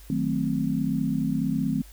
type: chord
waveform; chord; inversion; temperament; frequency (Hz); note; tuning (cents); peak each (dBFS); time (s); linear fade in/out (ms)
sine; D# diminished seventh; none; equal; 155.56 / 185 / 220 / 261.6; D#3 / F#3 / A3 / C4; 0 / 0 / 0 / 0; -29 / -30 / -28 / -27; 0.1-1.82; 2
effects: added 50 Hz sine -45 dBFS peak until 1.92 s + white hiss -53 dBFS RMS until 1.92 s